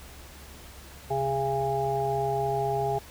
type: harmonic tone with a mistuned harmonic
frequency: 136.6 Hz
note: C#3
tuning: 25 cents flat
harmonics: 1 / 3 / 5 / 6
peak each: -33 / -29 / -31 / -29 dBFS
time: 1.1-2.99 s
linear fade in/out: 10 ms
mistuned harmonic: 1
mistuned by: -37 cents
effects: added 69 Hz sine -48 dBFS peak until 3.1 s + pink hiss -48 dBFS RMS until 3.1 s